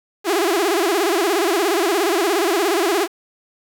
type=tone with vibrato; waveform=sawtooth; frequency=370 Hz; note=F#4; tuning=in tune; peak=-12 dBFS; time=0.24-3.08 s; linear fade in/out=50 ms; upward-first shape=sine; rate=17 Hz; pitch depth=220 cents each way; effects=7-bit